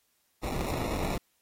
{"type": "noise with sample-and-hold", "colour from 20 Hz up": "pink", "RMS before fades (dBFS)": -32, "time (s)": [0.43, 1.18], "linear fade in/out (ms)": 5, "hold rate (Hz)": 1575, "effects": ["white hiss -72 dBFS RMS until 1.41 s", "AAC 48 kbps"]}